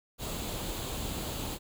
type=noise with comb filter; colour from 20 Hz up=pink; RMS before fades=-36 dBFS; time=0.18-1.59 s; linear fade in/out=50 ms; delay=0.27 ms; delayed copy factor=+0.5; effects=none